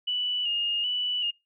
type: tone with vibrato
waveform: sine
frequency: 2902 Hz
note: F#7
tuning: 34 cents flat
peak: -25 dBFS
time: 0.07-1.31 s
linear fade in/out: 10 ms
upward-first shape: square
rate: 1.3 Hz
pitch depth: 37 cents each way
effects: noise-tail reverb RT60 0.2 s tail -20 dB re dry